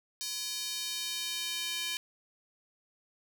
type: tone with high-pass filter sweep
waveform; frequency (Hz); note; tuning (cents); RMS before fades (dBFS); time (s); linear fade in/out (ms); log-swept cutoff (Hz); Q
square; 340; F4; -46; -36; 0.21-1.97; 0; 4600 to 2900; 1.8
effects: none